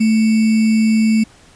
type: tone with sample-and-hold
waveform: sine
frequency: 220 Hz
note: A3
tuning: in tune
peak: -10 dBFS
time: 0-1.24 s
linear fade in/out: 10 ms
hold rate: 2450 Hz
effects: pink hiss -47 dBFS RMS until 1.55 s + resampled to 22050 Hz